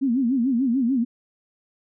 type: tone with vibrato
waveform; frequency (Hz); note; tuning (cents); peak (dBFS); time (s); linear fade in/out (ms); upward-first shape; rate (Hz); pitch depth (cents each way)
sine; 251.3; B3; +30; -18; 0.01-1.05; 20; sine; 6.8; 170
effects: none